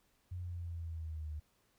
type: linear sweep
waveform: sine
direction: down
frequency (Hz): 90.6 to 75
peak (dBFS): -39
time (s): 0.31-1.4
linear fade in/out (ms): 10
effects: pink hiss -74 dBFS RMS until 1.78 s